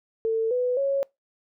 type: tone with pitch steps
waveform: sine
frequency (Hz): 448.1 / 497.2 / 551.7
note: A4 / B4 / C#5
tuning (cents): +32 / +12 / -8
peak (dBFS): -21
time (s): 0.25-1.03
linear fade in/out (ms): 0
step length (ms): 260
effects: noise-tail reverb RT60 0.2 s tail -25 dB re dry